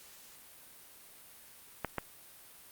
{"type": "clicks", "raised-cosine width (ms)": 0.5, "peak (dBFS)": -17, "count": 2, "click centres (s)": [1.847, 1.983], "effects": ["white hiss -55 dBFS RMS until 2.71 s", "Opus 48 kbps"]}